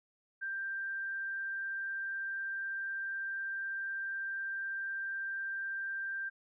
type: tone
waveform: sine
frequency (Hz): 1579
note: G6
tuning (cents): +12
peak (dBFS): -35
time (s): 0.41-6.3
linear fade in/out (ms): 20
effects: none